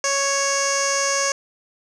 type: tone with low-pass filter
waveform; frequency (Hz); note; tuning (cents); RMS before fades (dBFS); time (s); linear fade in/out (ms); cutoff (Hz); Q
15% pulse; 554.4; C#5; 0; -21; 0.04-1.32; 2; 6700; 8.2
effects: none